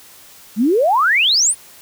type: exponential sweep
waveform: sine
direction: up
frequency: 196 to 9956 Hz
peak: -11 dBFS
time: 0.56-1.55 s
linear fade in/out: 50 ms
effects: white hiss -43 dBFS RMS until 1.81 s